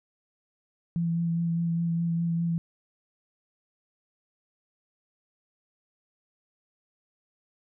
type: tone with vibrato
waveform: sine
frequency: 168.2 Hz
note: E3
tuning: 35 cents sharp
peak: -24 dBFS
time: 0.96-2.58 s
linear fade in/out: 0 ms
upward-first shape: sine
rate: 4.9 Hz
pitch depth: 15 cents each way
effects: none